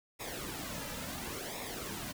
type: noise with flanger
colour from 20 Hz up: pink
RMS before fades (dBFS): -41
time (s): 0.19-2.13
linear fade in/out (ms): 20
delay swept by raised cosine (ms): 0.66 to 2.76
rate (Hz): 0.71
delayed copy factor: -0.65
effects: none